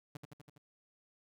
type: tone with echo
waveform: sawtooth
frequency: 146.1 Hz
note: D3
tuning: 9 cents flat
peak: -38 dBFS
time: 0.15-0.17 s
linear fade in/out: 5 ms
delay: 82 ms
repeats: 5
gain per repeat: -3 dB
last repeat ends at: 0.58 s
effects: none